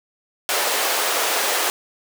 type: high-pass noise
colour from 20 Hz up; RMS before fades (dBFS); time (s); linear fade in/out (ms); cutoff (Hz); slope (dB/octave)
pink; -21; 0.49-1.7; 0; 440; 24
effects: none